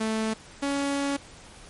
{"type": "tone pair in turn", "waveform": "sawtooth", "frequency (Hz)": [220, 280.4], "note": ["A3", "C#4"], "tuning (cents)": [0, 20], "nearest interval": "major third", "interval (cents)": 420, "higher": "second", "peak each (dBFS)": -21, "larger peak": "neither", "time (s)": [[0, 0.34], [0.62, 1.17]], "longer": "second", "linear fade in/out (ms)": 10, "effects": ["pink hiss -48 dBFS RMS until 1.69 s", "MP3 48 kbps"]}